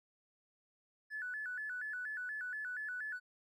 triangle tone with vibrato, 1600 Hz, G6, 35 cents sharp, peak -35 dBFS, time 1.1-3.2 s, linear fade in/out 50 ms, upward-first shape square, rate 4.2 Hz, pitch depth 130 cents each way, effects tanh soft clip ceiling -37 dBFS

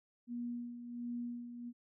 sine tone with tremolo, 240 Hz, B3, 49 cents flat, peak -37 dBFS, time 0.27-1.73 s, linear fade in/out 50 ms, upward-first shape sine, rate 1.4 Hz, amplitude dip 60%, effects none

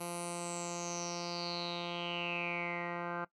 10% pulse tone with low-pass filter sweep, 173.2 Hz, F3, 14 cents flat, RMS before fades -39 dBFS, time 0-3.25 s, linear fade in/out 10 ms, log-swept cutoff 11000 to 1500 Hz, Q 8.9, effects noise-tail reverb RT60 0.1 s tail -19 dB re dry

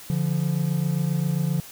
triangle tone pair together, 144.27 / 171.8 Hz, D3 / F3, -30 / -28 cents, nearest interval minor third, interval 302 cents, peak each -22 dBFS, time 0.1-1.6 s, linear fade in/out 0 ms, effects white hiss -43 dBFS RMS until 1.71 s

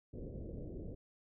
pink low-pass noise, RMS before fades -45 dBFS, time 0.13-0.95 s, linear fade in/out 10 ms, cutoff 550 Hz, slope 48 dB/octave, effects none

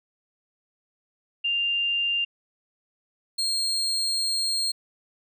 sine / 35% pulse tone pair in turn, 2794 / 4229 Hz, F7 / C8, 0 / +18 cents, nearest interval perfect fifth, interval 718 cents, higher second, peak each -22 dBFS, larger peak neither, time 1.44-2.25 / 3.38-4.72 s, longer second, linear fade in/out 10 ms, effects none

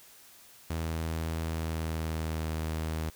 sawtooth tone with pitch glide, 81.1 to 79.34 Hz, E2 to D#2, -28 to +34 cents, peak -27 dBFS, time 0.7-3.1 s, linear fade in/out 5 ms, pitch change -38 cents, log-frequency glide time 1.39-2.48 s, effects white hiss -55 dBFS RMS until 3.15 s

